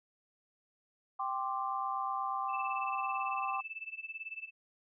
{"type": "chord", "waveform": "sine", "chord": "G suspended fourth", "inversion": "none", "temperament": "equal", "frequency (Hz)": [784, 1046.5, 1174.7], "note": ["G5", "C6", "D6"], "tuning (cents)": [0, 0, 0], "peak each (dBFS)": -37, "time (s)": [1.19, 3.61], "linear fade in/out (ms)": 10}
{"type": "tone with tremolo", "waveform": "sine", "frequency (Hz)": 2637, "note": "E7", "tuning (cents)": 0, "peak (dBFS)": -37, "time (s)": [2.48, 4.51], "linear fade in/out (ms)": 50, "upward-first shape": "sine", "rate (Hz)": 18, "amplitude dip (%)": 90}
{"effects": []}